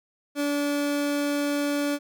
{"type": "tone", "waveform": "30% pulse", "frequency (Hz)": 288.4, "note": "D4", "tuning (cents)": -31, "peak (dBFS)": -21, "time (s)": [0.35, 1.99], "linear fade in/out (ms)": 50, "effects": []}